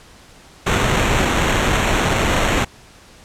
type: noise with sample-and-hold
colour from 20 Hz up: pink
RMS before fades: -17 dBFS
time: 0.66-2.65 s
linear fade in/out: 10 ms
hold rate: 4900 Hz
effects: pink hiss -45 dBFS RMS until 3.24 s + low-pass 9000 Hz 12 dB/octave